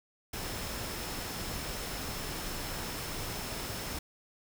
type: tone in noise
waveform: sine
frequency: 5274 Hz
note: E8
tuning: in tune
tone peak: -48 dBFS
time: 0.33-3.99 s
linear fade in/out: 5 ms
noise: pink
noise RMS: -38 dBFS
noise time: 0.33-3.99 s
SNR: -13 dB
effects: none